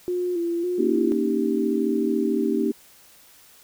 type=tone with vibrato; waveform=sine; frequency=349.2 Hz; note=F4; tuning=in tune; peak=-22 dBFS; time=0.08-1.12 s; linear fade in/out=0 ms; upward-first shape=square; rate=1.8 Hz; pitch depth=43 cents each way
type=chord; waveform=sine; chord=Eb dominant seventh; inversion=second; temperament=equal; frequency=233.1 / 277.2 / 311.1 / 392 Hz; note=Bb3 / Db4 / Eb4 / G4; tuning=0 / 0 / 0 / 0 cents; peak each=-25 / -27 / -25 / -25 dBFS; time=0.78-2.72 s; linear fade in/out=10 ms
effects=white hiss -52 dBFS RMS until 3.63 s